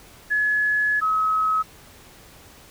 sine tone pair in turn, 1700 / 1279.8 Hz, G#6 / D#6, +40 / +48 cents, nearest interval perfect fourth, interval 492 cents, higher first, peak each -18 dBFS, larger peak neither, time 0.3-1.01 / 1.01-1.63 s, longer first, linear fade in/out 20 ms, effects pink hiss -48 dBFS RMS until 2.7 s

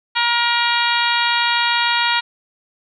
harmonic tone, 473.5 Hz, A#4, 27 cents sharp, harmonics 2 / 3 / 4 / 5 / 6 / 7 / 8 / 9, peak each -20 / -22 / -23 / -24 / -25 / -25 / -26 / -27 dBFS, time 0.15-2.21 s, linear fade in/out 20 ms, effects none

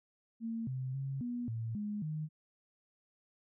sine tone with pitch steps, 227.4 / 129.7 / 135.9 / 242.2 / 113.5 / 208.3 / 154.3 Hz, A#3 / C3 / C#3 / B3 / A#2 / G#3 / D#3, -43 / -15 / -34 / -34 / -46 / +5 / -14 cents, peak -35 dBFS, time 0.4-2.29 s, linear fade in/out 50 ms, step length 270 ms, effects none

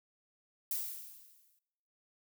violet noise with exponential decay, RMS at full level -34 dBFS, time 0.71-1.59 s, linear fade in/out 2 ms, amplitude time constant 190 ms, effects noise-tail reverb RT60 1.0 s tail -22 dB re dry

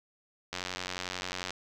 click train, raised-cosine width 0.2 ms, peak -17 dBFS, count 90, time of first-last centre 0.53-1.506 s, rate 91.2 Hz, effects none

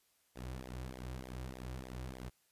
sawtooth tone with flanger, 63.5 Hz, B1, 49 cents sharp, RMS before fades -45 dBFS, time 0.35-2.3 s, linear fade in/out 20 ms, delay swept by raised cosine 0.69 to 4.69 ms, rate 3.3 Hz, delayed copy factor -0.8, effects white hiss -74 dBFS RMS until 2.51 s + resampled to 32000 Hz

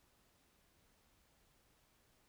silence, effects pink hiss -73 dBFS RMS until 2.28 s

